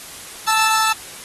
sawtooth tone pair together, 880 / 1318.5 Hz, A5 / E6, 0 / 0 cents, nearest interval perfect fifth, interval 700 cents, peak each -14 dBFS, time 0.47-0.93 s, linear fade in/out 10 ms, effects white hiss -36 dBFS RMS until 1.24 s + AAC 32 kbps

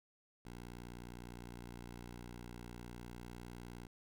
10% pulse tone, 59.7 Hz, A#1, 42 cents sharp, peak -40 dBFS, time 0.45-3.87 s, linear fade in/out 5 ms, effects none

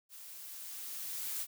blue noise with level ramp, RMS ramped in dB -51 to -37 dBFS, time 0.09-1.47 s, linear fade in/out 50 ms, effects none

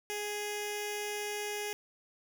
10% pulse tone with notch filter, 415.3 Hz, G#4, in tune, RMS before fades -37 dBFS, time 0.1-1.73 s, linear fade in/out 0 ms, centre 1200 Hz, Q 0.88, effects none

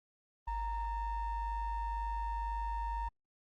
triangle ring-modulated tone, 440 Hz, A4, in tune, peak -29 dBFS, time 0.47-3.09 s, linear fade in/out 10 ms, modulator 491 Hz, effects Opus 24 kbps

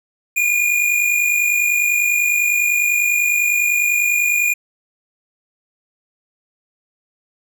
square tone pair together, 2387 / 2437 Hz, D7 / D#7, +28 / -37 cents, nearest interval unison, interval 35 cents, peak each -22 / -16 dBFS, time 0.36-4.54 s, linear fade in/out 10 ms, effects none

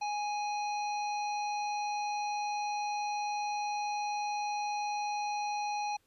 harmonic tone, 830.6 Hz, G#5, in tune, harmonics 1 / 3 / 5 / 7, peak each -32 / -42 / -46 / -49 dBFS, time 0.01-5.97 s, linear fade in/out 10 ms, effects pink hiss -72 dBFS RMS until 6.06 s + resampled to 32000 Hz

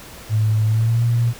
sine tone with pitch glide, 108.3 to 118.1 Hz, A2 to A#2, -27 to +23 cents, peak -14 dBFS, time 0.29-1.34 s, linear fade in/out 50 ms, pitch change +150 cents, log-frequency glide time 0.66-1.03 s, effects pink hiss -39 dBFS RMS until 1.39 s

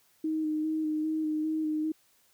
sine tone with vibrato, 311.1 Hz, D#4, in tune, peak -27 dBFS, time 0.24-1.92 s, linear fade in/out 5 ms, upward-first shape square, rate 2.5 Hz, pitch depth 18 cents each way, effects white hiss -66 dBFS RMS until 2.33 s

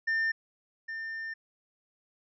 triangle tone pair in turn, 1800 / 1800 Hz, A6 / A6, +39 / +39 cents, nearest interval unison, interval 0 cents, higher neither, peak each -24 / -33 dBFS, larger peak first, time 0.07-0.32 / 0.88-1.34 s, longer second, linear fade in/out 10 ms, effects resampled to 16000 Hz

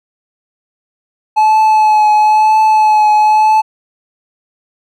triangle tone with vibrato, 859 Hz, A5, 42 cents flat, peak -4 dBFS, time 1.36-3.62 s, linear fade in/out 20 ms, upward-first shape triangle, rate 1 Hz, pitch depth 25 cents each way, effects none

